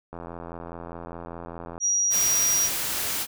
click train, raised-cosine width 1 ms, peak -23 dBFS, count 141, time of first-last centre 0.13-1.779 s, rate 84.9 Hz
sine tone, 5750 Hz, F8, 50 cents sharp, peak -20 dBFS, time 1.8-2.7 s, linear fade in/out 50 ms
white noise, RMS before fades -28 dBFS, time 2.1-3.27 s, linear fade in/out 50 ms
effects none

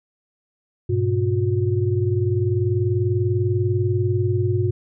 sine tone cluster, 101 / 121.2 / 360.7 Hz, G#2 / B2 / F#4, -48 / -32 / -44 cents, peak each -20 / -23 / -23 dBFS, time 0.89-4.71 s, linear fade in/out 10 ms, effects none

